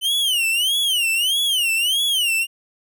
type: tone with vibrato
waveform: 45% pulse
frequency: 3000 Hz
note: F#7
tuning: 23 cents sharp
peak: -17 dBFS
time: 0.01-2.47 s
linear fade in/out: 50 ms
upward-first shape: sine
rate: 1.6 Hz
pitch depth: 210 cents each way
effects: none